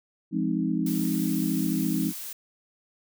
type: chord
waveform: sine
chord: F minor seventh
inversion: none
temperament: equal with one note detuned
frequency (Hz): 172.91 / 207.7 / 261.6 / 311.1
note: F3 / Ab3 / C4 / Eb4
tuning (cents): -17 / 0 / 0 / 0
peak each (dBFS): -29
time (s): 0.31-2.13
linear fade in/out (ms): 50
type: noise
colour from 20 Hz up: blue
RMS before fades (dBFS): -37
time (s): 0.86-2.33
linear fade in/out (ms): 5
effects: none